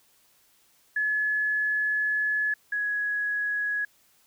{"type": "tone pair in turn", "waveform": "sine", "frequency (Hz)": [1707, 1673.8], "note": ["G#6", "G#6"], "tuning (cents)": [47, 13], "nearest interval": "unison", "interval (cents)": 34, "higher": "first", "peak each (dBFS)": [-23, -25], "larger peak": "first", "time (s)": [[0.96, 2.54], [2.72, 3.85]], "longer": "first", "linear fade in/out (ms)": 5, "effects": ["white hiss -63 dBFS RMS until 4.26 s"]}